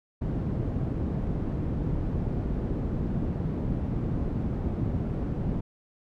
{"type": "low-pass noise", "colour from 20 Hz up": "white", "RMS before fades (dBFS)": -29, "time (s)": [0.21, 5.61], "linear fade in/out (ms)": 10, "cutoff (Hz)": 190, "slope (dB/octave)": 12, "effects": []}